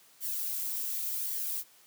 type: noise with flanger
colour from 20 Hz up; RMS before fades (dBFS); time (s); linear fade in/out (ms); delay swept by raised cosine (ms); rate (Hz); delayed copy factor
violet; -34; 0.2-1.64; 50; 0.76 to 2.96; 0.89; -0.5
effects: white hiss -60 dBFS RMS until 1.86 s + high-pass 150 Hz 12 dB/octave